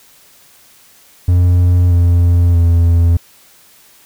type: tone with pitch steps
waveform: triangle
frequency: 88.7 / 86.77 / 84.89 Hz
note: F2 / F2 / F2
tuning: +27 / -11 / -49 cents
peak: -5 dBFS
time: 1.28-3.17 s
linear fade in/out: 5 ms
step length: 630 ms
effects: white hiss -46 dBFS RMS until 4.05 s